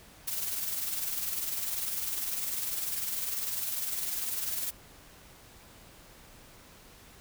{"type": "noise with tremolo", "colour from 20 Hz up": "blue", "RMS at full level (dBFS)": -31, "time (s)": [0.27, 4.71], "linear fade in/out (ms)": 10, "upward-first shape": "triangle", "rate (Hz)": 20, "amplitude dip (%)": 55, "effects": ["pink hiss -54 dBFS RMS until 7.2 s"]}